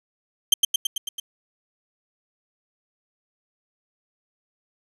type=tone with echo; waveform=sawtooth; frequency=3136 Hz; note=G7; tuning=in tune; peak=-8 dBFS; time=0.52-0.54 s; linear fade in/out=5 ms; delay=110 ms; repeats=6; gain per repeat=-3 dB; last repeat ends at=1.2 s; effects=resampled to 32000 Hz + 8-bit